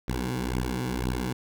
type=beating tone pair; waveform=10% pulse; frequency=61.6 / 63.6 Hz; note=B1 / C2; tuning=-4 / -48 cents; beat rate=2 Hz; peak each=-22 dBFS; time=0.08-1.33 s; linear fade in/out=5 ms; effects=none